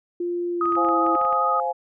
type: tone with pitch glide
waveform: sine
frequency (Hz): 349.2 to 331.5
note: F4 to E4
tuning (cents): 0 to +10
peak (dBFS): -23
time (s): 0.2-1.16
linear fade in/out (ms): 5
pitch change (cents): -90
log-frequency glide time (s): 0.51-1
type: tone with vibrato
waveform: sine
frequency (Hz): 1250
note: D#6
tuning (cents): +8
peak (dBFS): -20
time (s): 0.61-1.6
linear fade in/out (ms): 2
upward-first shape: triangle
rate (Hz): 15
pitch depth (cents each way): 19
type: clicks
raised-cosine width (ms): 0.5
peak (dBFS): -24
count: 10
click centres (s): 0.656 / 0.723 / 0.754 / 0.848 / 0.888 / 1.065 / 1.152 / 1.214 / 1.251 / 1.327
type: chord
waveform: sine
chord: F minor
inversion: second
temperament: just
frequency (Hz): 523.8 / 698.5 / 838.1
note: C5 / F5 / Ab5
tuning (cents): +2 / 0 / +16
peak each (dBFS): -27 / -27 / -25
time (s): 0.76-1.73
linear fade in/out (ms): 20
effects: none